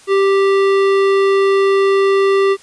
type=tone with hard clipping; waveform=sine; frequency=392 Hz; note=G4; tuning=in tune; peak=-12 dBFS; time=0.07-2.57 s; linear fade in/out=50 ms; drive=15 dB; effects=white hiss -44 dBFS RMS until 2.62 s + resampled to 22050 Hz